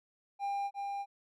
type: tone with echo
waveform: triangle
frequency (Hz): 800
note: G5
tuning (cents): +35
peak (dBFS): -30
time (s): 0.39-0.71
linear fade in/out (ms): 50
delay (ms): 350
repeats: 1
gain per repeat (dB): -3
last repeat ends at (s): 1.06
effects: none